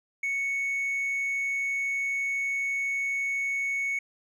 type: tone with hard clipping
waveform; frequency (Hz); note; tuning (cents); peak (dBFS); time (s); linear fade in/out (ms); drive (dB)
sine; 2217; C#7; 0; -27; 0.23-3.99; 5; 2
effects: resampled to 24000 Hz